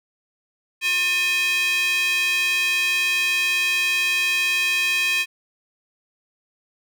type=tone with high-pass filter; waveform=square; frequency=358.2 Hz; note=F4; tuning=44 cents sharp; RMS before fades=-21 dBFS; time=0.81-5.26 s; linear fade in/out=50 ms; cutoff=2400 Hz; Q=4.5; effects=none

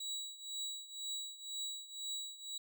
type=tone with tremolo; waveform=30% pulse; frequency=3900 Hz; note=B7; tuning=23 cents flat; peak=-35 dBFS; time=0-2.58 s; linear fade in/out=5 ms; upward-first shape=triangle; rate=2 Hz; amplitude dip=85%; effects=none

